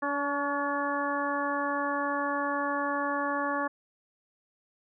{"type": "harmonic tone with a mistuned harmonic", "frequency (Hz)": 285.6, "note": "D4", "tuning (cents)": -48, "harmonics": [1, 2, 3, 4, 5, 6], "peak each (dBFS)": [-34, -34, -35, -32, -38, -35], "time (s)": [0.02, 3.68], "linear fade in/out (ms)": 10, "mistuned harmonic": 4, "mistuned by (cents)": -22, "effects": []}